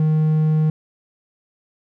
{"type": "tone", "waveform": "triangle", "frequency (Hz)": 155.56, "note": "D#3", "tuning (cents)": 0, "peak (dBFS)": -12, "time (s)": [0, 0.7], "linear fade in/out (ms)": 2, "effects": []}